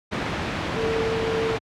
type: tone in noise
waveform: sine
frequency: 448.9 Hz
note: A4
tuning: 35 cents sharp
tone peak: -23 dBFS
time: 0.76-1.57 s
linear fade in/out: 20 ms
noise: pink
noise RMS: -25 dBFS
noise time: 0.11-1.59 s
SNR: -1 dB
effects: high-pass 80 Hz 12 dB/octave + low-pass 3000 Hz 12 dB/octave